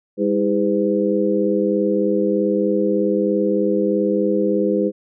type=harmonic tone with a mistuned harmonic; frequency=101.3 Hz; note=G#2; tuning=43 cents flat; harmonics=2 / 3 / 4 / 5; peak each=-21 / -21 / -21 / -21 dBFS; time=0.17-4.92 s; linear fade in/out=50 ms; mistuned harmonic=3; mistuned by=+100 cents; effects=none